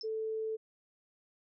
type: tone with exponential decay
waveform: sine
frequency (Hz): 5274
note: E8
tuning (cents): 0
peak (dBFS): -37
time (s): 0.01-0.08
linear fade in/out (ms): 1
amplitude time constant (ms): 15
type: tone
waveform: sine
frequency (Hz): 440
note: A4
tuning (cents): 0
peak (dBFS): -33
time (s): 0.03-0.57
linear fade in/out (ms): 20
effects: none